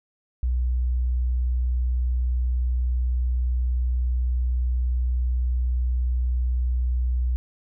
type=tone; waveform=sine; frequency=61.74 Hz; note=B1; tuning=in tune; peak=-20 dBFS; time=0.43-7.36 s; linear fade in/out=0 ms; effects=none